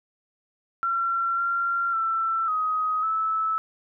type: tone with pitch steps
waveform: sine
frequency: 1362 / 1378 / 1336 / 1259 / 1307 Hz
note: F6 / F6 / E6 / D#6 / E6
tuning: -44 / -24 / +23 / +20 / -15 cents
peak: -22 dBFS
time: 0.83-3.58 s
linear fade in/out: 0 ms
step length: 550 ms
effects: none